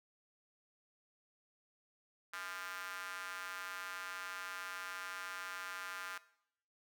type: tone with high-pass filter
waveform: square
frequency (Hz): 93.1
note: F#2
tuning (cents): +11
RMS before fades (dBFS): -45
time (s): 2.33-6.18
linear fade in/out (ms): 5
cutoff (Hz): 1400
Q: 3
effects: noise-tail reverb RT60 0.7 s tail -18 dB re dry